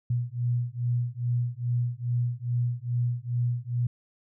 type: beating tone pair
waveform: sine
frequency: 120 / 122.4 Hz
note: B2 / B2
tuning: -49 / -15 cents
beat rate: 2.4 Hz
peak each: -28 dBFS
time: 0.1-3.87 s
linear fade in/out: 5 ms
effects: none